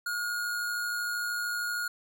square tone with amplitude modulation, 1434 Hz, F6, 45 cents sharp, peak -29 dBFS, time 0.06-1.88 s, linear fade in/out 5 ms, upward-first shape sine, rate 113 Hz, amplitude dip 35%, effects none

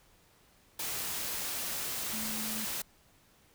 sine tone in noise, 218 Hz, A3, 16 cents flat, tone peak -40 dBFS, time 2.13-2.65 s, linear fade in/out 5 ms, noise white, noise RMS -36 dBFS, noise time 0.79-2.82 s, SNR -7 dB, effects pink hiss -64 dBFS RMS until 3.54 s

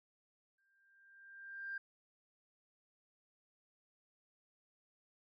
sine tone with exponential growth, 1589 Hz, G6, 23 cents sharp, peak -38 dBFS, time 0.58-1.78 s, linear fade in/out 5 ms, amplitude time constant 260 ms, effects tanh soft clip ceiling -34 dBFS

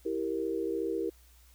sine chord, E diminished, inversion none, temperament equal, 329.6 / 392 / 466.2 Hz, E4 / G4 / Bb4, 0 / 0 / 0 cents, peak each -34 dBFS, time 0.05-1.1 s, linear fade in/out 10 ms, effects added 60 Hz sine -57 dBFS peak until 1.54 s + white hiss -63 dBFS RMS until 1.54 s

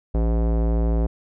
square tone with low-pass filter, 56.4 Hz, A1, 44 cents sharp, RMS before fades -20 dBFS, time 0.14-1.07 s, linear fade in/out 10 ms, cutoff 590 Hz, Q 1.3, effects none

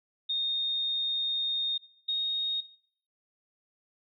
sine tone pair in turn, 3685 / 3724 Hz, A#7 / A#7, -21 / -2 cents, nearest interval unison, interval 19 cents, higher second, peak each -27 / -26 dBFS, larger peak second, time 0.29-1.78 / 2.08-2.61 s, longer first, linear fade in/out 10 ms, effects noise-tail reverb RT60 0.6 s tail -20 dB re dry

